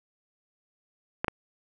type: clicks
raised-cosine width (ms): 0.5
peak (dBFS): -11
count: 2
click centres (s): 1.245 / 1.282
effects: none